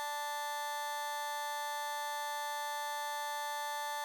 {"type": "tone with amplitude modulation", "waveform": "35% pulse", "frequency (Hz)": 880, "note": "A5", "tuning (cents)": 0, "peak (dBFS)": -31, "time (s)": [0, 4.04], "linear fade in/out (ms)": 0, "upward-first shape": "sine", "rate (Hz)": 293, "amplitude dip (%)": 80, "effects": []}